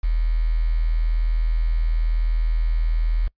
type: tone with quantisation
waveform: sine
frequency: 40.5 Hz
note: E1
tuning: 30 cents flat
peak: -17 dBFS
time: 0.03-3.28 s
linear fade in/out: 10 ms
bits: 7
effects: noise-tail reverb RT60 0.1 s tail -24 dB re dry + resampled to 11025 Hz